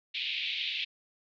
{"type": "band-pass noise", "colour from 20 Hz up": "white", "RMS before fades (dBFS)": -34, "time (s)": [0.14, 0.85], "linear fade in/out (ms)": 10, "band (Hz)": [2300, 3800], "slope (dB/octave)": 48, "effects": []}